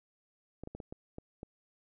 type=clicks; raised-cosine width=2 ms; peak=-29 dBFS; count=7; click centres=0.636 / 0.674 / 0.75 / 0.802 / 0.925 / 1.184 / 1.431 s; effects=none